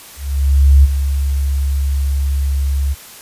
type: tone with ADSR envelope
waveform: sine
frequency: 69.3 Hz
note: C#2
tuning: in tune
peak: -3 dBFS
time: 0.16-2.95 s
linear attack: 680 ms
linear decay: 26 ms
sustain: -10 dB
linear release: 31 ms
effects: white hiss -37 dBFS RMS until 3.21 s + resampled to 32000 Hz